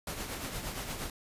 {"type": "noise with tremolo", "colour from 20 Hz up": "pink", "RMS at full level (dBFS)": -36, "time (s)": [0.07, 1.1], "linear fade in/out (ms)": 2, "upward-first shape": "triangle", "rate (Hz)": 8.6, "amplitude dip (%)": 55, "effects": ["resampled to 32000 Hz"]}